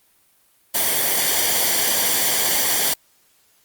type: noise with comb filter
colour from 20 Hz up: white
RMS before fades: -19 dBFS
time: 0.74-2.94 s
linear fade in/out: 10 ms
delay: 0.76 ms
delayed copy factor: -0.6
effects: white hiss -59 dBFS RMS until 3.64 s + Opus 32 kbps